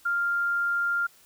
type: tone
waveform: sine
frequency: 1396.9 Hz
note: F6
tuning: in tune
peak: -23 dBFS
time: 0.05-1.07 s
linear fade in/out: 10 ms
effects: white hiss -57 dBFS RMS until 1.25 s